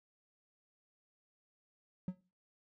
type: tone with exponential decay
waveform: triangle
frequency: 182.5 Hz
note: F#3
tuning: 24 cents flat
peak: -30 dBFS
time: 2.08-2.21 s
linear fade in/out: 2 ms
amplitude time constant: 27 ms
effects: noise-tail reverb RT60 0.3 s tail -18 dB re dry